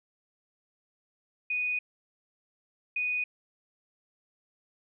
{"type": "tone bursts at uneven times", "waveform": "sine", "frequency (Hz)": 2480, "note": "D#7", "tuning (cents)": -6, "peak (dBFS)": -27, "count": 2, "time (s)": [[1.5, 1.79], [2.96, 3.24]], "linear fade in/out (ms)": 5, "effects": []}